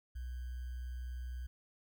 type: tone with sample-and-hold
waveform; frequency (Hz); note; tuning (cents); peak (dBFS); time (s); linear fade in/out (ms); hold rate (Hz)
sine; 62; B1; +7; -39; 0.15-1.47; 10; 1575
effects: none